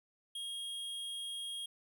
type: tone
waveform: square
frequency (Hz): 3260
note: G#7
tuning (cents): -33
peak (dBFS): -40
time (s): 0.35-1.66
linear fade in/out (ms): 5
effects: none